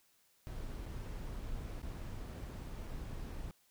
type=noise with dropouts; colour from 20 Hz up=brown; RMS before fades=-43 dBFS; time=0.47-3.51 s; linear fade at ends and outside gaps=0 ms; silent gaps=0.857-0.863 / 1.817-1.829 / 2.87-2.875 s; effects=white hiss -71 dBFS RMS until 3.7 s